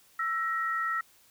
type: tone pair together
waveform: sine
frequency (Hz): 1329.6 / 1889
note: E6 / A#6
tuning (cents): +15 / +22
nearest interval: tritone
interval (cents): 607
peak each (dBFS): -29 / -32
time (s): 0.19-1.01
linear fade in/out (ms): 5
effects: white hiss -61 dBFS RMS until 1.3 s